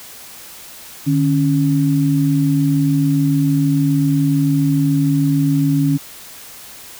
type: tone pair together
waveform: sine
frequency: 150.27 / 277.2 Hz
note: D3 / C#4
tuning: +40 / 0 cents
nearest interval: major seventh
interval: 1060 cents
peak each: -15 dBFS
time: 1.06-5.98 s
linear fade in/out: 20 ms
effects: white hiss -37 dBFS RMS until 6.99 s